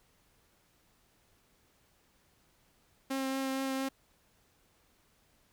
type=tone with vibrato; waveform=sawtooth; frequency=267.2 Hz; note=C4; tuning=36 cents sharp; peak=-28 dBFS; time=3.1-3.89 s; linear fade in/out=10 ms; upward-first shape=triangle; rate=4.3 Hz; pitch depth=14 cents each way; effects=pink hiss -69 dBFS RMS until 5.52 s